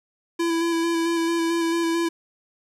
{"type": "tone with vibrato", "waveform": "square", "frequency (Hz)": 334.2, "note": "E4", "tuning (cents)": 24, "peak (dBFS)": -21, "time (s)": [0.39, 2.09], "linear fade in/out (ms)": 10, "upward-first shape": "square", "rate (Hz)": 4.5, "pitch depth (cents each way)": 16, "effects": ["low-pass 10000 Hz 12 dB/octave", "9-bit"]}